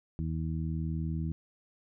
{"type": "harmonic tone", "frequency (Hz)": 80, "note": "D#2", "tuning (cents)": 49, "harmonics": [1, 2, 3, 4], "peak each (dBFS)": [-34, -33, -41, -43], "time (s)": [0.19, 1.32], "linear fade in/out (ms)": 0, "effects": []}